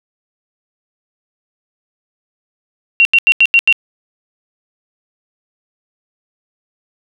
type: tone bursts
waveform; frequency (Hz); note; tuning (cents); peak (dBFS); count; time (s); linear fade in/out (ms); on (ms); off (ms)
sine; 2749; F7; -28; -5; 6; 3-3.726; 0; 51; 84
effects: none